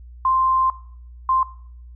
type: tone bursts at uneven times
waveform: sine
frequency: 1046.5 Hz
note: C6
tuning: in tune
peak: -15 dBFS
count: 2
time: 0.25-0.7 / 1.29-1.43 s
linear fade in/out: 2 ms
effects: noise-tail reverb RT60 0.6 s tail -18 dB re dry + added 60 Hz sine -38 dBFS peak until 1.95 s

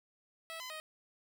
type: tone with pitch steps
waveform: 10% pulse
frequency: 652 / 1016 / 625 Hz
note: E5 / B5 / D#5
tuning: -19 / +49 / +8 cents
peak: -34 dBFS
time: 0.5-0.8 s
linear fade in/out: 0 ms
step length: 100 ms
effects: none

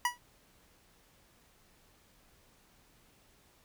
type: tone with exponential decay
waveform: 25% pulse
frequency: 972 Hz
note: B5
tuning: 28 cents flat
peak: -20 dBFS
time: 0.05-0.18 s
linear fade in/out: 2 ms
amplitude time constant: 28 ms
effects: pink hiss -65 dBFS RMS until 3.64 s

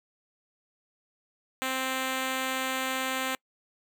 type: tone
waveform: 5% pulse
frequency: 261.6 Hz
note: C4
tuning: in tune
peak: -17 dBFS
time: 1.62-3.35 s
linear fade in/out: 0 ms
effects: noise-tail reverb RT60 0.1 s tail -26 dB re dry

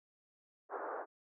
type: band-pass noise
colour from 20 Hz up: pink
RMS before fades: -42 dBFS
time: 0.69-1.06 s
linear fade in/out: 50 ms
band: 360 to 1500 Hz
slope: 48 dB/octave
effects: none

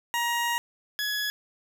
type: tone pair in turn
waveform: 20% pulse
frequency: 946 / 1685.6 Hz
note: A#5 / G#6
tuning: +25 / +25 cents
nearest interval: minor seventh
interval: 1000 cents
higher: second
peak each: -20 / -22 dBFS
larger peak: first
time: 0.14-0.58 / 0.99-1.3 s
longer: first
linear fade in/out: 0 ms
effects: none

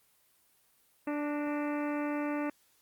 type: harmonic tone with a mistuned harmonic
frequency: 293.7 Hz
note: D4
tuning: in tune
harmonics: 1 / 2 / 3 / 4 / 5 / 6 / 7 / 8 / 9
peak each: -32 / -38 / -42 / -44 / -46 / -48 / -49 / -50 / -51 dBFS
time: 1.07-2.5 s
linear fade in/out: 5 ms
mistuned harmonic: 6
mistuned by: +58 cents
effects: white hiss -68 dBFS RMS until 2.81 s + Opus 32 kbps

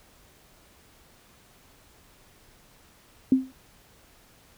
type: tone with exponential decay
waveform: sine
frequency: 261.6 Hz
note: C4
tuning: in tune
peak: -12 dBFS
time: 3.32-3.52 s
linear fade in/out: 2 ms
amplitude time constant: 43 ms
effects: pink hiss -57 dBFS RMS until 4.57 s

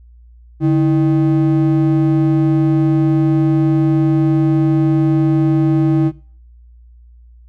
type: ring-modulated tone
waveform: triangle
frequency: 233.1 Hz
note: A#3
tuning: in tune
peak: -5 dBFS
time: 0.6-6.12 s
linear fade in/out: 50 ms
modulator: 88.3 Hz
effects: noise-tail reverb RT60 0.5 s tail -22 dB re dry + added 59 Hz sine -40 dBFS peak until 7.48 s

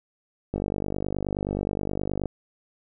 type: click train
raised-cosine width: 2 ms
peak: -14 dBFS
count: 86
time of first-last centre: 0.54-2.257 s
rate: 49.5 Hz
effects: none

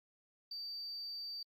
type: tone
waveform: sine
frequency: 4633 Hz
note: D8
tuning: 24 cents flat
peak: -40 dBFS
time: 0.51-1.43 s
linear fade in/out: 5 ms
effects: tanh soft clip ceiling -38 dBFS + AAC 64 kbps

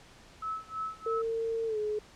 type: tone with tremolo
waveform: sine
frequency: 1300 Hz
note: E6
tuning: 24 cents flat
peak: -31 dBFS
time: 0.42-1.22 s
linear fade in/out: 5 ms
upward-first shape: sine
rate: 3.1 Hz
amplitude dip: 95%
type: tone with pitch glide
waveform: sine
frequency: 454 to 423.6 Hz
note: A#4 to G#4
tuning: -46 to +34 cents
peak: -29 dBFS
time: 1.06-1.99 s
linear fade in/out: 5 ms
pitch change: -120 cents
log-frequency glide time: 1.66-1.78 s
effects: pink hiss -55 dBFS RMS until 2.15 s + low-pass 7000 Hz 12 dB/octave

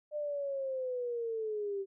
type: linear sweep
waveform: sine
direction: down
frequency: 603 to 385.7 Hz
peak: -33 dBFS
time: 0.11-1.86 s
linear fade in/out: 50 ms
effects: none

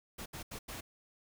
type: noise bursts at uneven times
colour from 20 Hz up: pink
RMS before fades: -44 dBFS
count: 4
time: 0.18-0.26 / 0.33-0.43 / 0.51-0.59 / 0.68-0.81 s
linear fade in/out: 10 ms
effects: none

